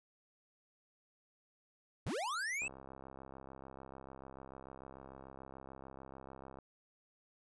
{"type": "linear sweep", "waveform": "square", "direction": "up", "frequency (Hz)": [58.6, 2694], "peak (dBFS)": -37, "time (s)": [2.06, 2.68], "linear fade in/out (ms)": 5}
{"type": "click train", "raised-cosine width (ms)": 1, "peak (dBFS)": -37, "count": 266, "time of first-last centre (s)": [2.62, 6.587], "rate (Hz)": 66.8}
{"effects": ["resampled to 24000 Hz"]}